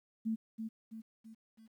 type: tone with echo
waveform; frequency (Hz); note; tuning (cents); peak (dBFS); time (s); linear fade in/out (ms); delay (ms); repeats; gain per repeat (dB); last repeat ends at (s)
sine; 222.5; A3; +20; -31; 0.25-0.36; 20; 330; 4; -6; 1.68
effects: 12-bit